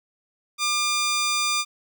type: tone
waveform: 10% pulse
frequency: 1200 Hz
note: D6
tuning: 37 cents sharp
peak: -13 dBFS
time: 0.58-1.65 s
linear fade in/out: 50 ms
effects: none